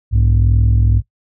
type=tone pair together; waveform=sine; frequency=61.9 / 103.72 Hz; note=B1 / G#2; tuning=+5 / -2 cents; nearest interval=major sixth; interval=893 cents; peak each=-10 dBFS; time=0.11-1.02 s; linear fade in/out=50 ms; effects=noise-tail reverb RT60 0.1 s tail -19 dB re dry + tanh soft clip ceiling -6 dBFS